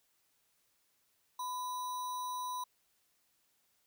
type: tone with sample-and-hold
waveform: sine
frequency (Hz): 1000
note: B5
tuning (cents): +21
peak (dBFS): -36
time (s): 1.39-2.64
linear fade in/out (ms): 5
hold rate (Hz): 4900
effects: white hiss -75 dBFS RMS until 3.86 s